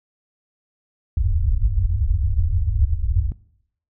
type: low-pass noise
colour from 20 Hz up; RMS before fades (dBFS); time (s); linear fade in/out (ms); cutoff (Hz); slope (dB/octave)
white; -19; 1.17-3.32; 2; 100; 96
effects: noise-tail reverb RT60 0.7 s tail -21 dB re dry